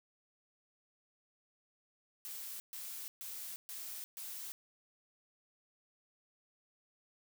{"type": "noise bursts", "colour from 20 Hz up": "blue", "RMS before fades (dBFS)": -45, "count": 5, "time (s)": [2.25, 4.52], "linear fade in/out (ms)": 0, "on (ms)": 350, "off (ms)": 130, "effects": []}